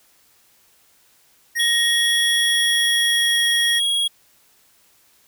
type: tone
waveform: square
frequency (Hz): 1873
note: A#6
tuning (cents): +8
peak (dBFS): -21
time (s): 1.55-3.8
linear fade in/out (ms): 20
type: tone with pitch glide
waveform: square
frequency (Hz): 3339 to 3306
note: G#7 to G#7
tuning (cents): +9 to -9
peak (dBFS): -18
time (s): 1.59-4.08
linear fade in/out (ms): 10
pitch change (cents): -18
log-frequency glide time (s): 2.28-3.44
effects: white hiss -57 dBFS RMS until 5.27 s